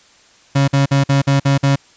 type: tone bursts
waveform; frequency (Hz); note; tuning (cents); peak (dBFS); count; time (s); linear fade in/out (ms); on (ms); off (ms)
35% pulse; 138.59; C#3; 0; -9; 7; 0.55-1.76; 10; 130; 50
effects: white hiss -49 dBFS RMS until 1.96 s + resampled to 16000 Hz